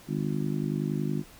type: harmonic tone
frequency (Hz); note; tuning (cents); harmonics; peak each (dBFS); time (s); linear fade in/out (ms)
50.7; G#1; -41; 3 / 4 / 5 / 6 / 7; -30 / -32 / -34 / -36 / -37; 0.07-1.24; 50
effects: pink hiss -52 dBFS RMS until 1.39 s